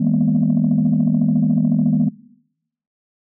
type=tone cluster; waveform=sine; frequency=160 / 203.6 / 231.5 / 245.4 Hz; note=D#3 / G#3 / A#3 / B3; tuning=+49 / -34 / -12 / -11 cents; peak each=-18 dBFS; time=0-2.09 s; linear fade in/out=10 ms; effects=noise-tail reverb RT60 0.8 s tail -20 dB re dry + tanh soft clip ceiling -8 dBFS